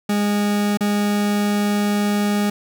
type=tone with dropouts; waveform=40% pulse; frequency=205.9 Hz; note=G#3; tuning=15 cents flat; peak=-16 dBFS; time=0.09-2.5 s; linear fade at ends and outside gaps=5 ms; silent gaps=0.773-0.807 s; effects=none